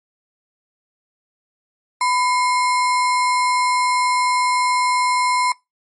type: tone with sample-and-hold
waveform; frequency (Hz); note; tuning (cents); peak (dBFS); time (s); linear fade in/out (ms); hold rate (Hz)
sine; 1000; B5; +21; -15; 2.01-5.52; 2; 3150
effects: noise-tail reverb RT60 0.2 s tail -23 dB re dry + MP3 48 kbps